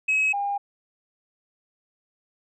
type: tone pair in turn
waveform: sine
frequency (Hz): 2559 / 806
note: D#7 / G5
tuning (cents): +48 / +48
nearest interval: octave + minor sixth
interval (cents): 2000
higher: first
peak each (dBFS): -17 / -23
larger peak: first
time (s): 0.08-0.33 / 0.33-0.58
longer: neither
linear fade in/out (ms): 10
effects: tanh soft clip ceiling -17 dBFS